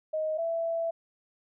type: tone pair in turn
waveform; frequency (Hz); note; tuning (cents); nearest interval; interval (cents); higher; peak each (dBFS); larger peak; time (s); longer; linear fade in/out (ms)
sine; 625 / 664.4; D#5 / E5; +8 / +13; minor second; 105; second; -27; neither; 0.13-0.38 / 0.38-0.91; second; 10
effects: none